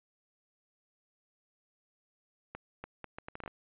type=accelerating click train; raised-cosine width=0.5 ms; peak=-26 dBFS; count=10; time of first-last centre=2.55-3.478 s; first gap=290 ms; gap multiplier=0.7; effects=resampled to 8000 Hz